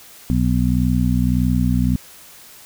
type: harmonic tone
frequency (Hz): 61.7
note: B1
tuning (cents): -1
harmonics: 1 / 2 / 3 / 4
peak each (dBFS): -20 / -20 / -20 / -20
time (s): 0.3-1.96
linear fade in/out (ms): 0
effects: white hiss -43 dBFS RMS until 2.65 s